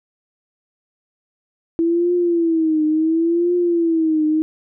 sine tone with vibrato, 329.6 Hz, E4, in tune, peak -14 dBFS, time 1.79-4.42 s, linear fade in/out 0 ms, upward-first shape triangle, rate 0.71 Hz, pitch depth 130 cents each way, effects none

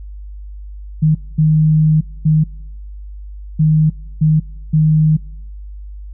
sine tone bursts at uneven times, 155.56 Hz, D#3, in tune, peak -8 dBFS, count 6, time 1.02-1.15 / 1.38-2.01 / 2.25-2.44 / 3.59-3.9 / 4.21-4.4 / 4.73-5.17 s, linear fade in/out 10 ms, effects noise-tail reverb RT60 0.8 s tail -25 dB re dry + added 50 Hz sine -28 dBFS peak until 6.13 s

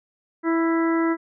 harmonic tone with a mistuned harmonic, 329.6 Hz, E4, in tune, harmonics 1 / 2 / 3 / 4 / 5 / 6, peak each -19 / -32 / -30 / -30 / -35 / -33 dBFS, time 0.43-1.17 s, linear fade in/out 50 ms, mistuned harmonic 4, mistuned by +15 cents, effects none

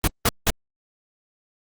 pink noise bursts, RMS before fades -18 dBFS, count 3, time 0.04-0.502 s, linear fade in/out 0 ms, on 34 ms, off 180 ms, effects Opus 32 kbps

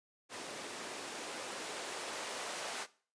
blue noise with band-pass filter sweep, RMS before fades -43 dBFS, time 0.29-2.87 s, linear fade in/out 50 ms, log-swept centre 310 to 570 Hz, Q 0.97, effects noise-tail reverb RT60 0.4 s tail -18 dB re dry + resampled to 22050 Hz

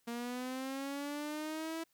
sawtooth linear sweep, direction up, 233.1 to 329.6 Hz, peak -34 dBFS, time 0.07-1.84 s, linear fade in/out 10 ms, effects white hiss -75 dBFS RMS until 1.93 s

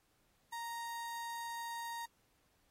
35% pulse tone, 932.3 Hz, A#5, in tune, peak -39 dBFS, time 0.52-2.06 s, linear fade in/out 10 ms, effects pink hiss -75 dBFS RMS until 2.7 s + AAC 48 kbps

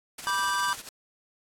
white noise with tremolo, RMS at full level -36 dBFS, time 0.18-0.82 s, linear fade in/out 5 ms, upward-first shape triangle, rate 20 Hz, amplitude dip 65%
square chord, G major, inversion first, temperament just, 980 / 1176 / 1568 Hz, B5 / D6 / G6, -14 / +2 / 0 cents, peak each -30 dBFS, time 0.27-0.73 s, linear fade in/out 0 ms
white noise with exponential growth, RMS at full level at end -37 dBFS, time 0.71-0.89 s, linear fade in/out 2 ms, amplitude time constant 39 ms
effects low-pass 11000 Hz 12 dB/octave + AAC 64 kbps

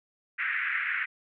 pink band-pass noise, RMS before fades -30 dBFS, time 0.38-1.06 s, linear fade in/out 20 ms, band 1500 to 2300 Hz, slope 48 dB/octave, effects none

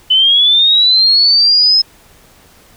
sine linear sweep, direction up, 3000 to 5170 Hz, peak -6 dBFS, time 0.1-1.82 s, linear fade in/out 10 ms, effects pink hiss -45 dBFS RMS until 2.76 s

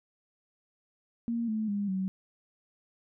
sine tone with pitch steps, 233.1 / 217.5 / 202.9 / 189.34 Hz, A#3 / A3 / G#3 / F#3, 0 / -20 / -40 / +40 cents, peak -28 dBFS, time 1.28-2.08 s, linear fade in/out 0 ms, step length 200 ms, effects none

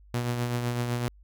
sawtooth tone with tremolo, 120.9 Hz, B2, 36 cents flat, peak -21 dBFS, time 0.14-1.08 s, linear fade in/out 0 ms, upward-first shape triangle, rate 7.9 Hz, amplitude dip 45%, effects added 50 Hz sine -51 dBFS peak until 1.23 s

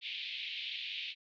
white band-pass noise, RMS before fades -41 dBFS, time 0.01-1.15 s, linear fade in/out 50 ms, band 2300 to 3800 Hz, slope 48 dB/octave, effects none

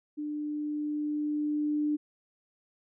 sine tone with level ramp, 298.3 Hz, D4, 27 cents sharp, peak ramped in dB -32 to -25 dBFS, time 0.17-1.97 s, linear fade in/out 20 ms, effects none

